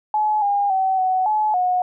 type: tone with pitch steps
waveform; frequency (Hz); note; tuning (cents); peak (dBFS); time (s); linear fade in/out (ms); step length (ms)
sine; 852 / 809 / 762 / 747 / 855 / 728; G#5 / G#5 / G5 / F#5 / A5 / F#5; +44 / -46 / -49 / +16 / -50 / -28; -16; 0.14-1.82; 2; 280
effects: none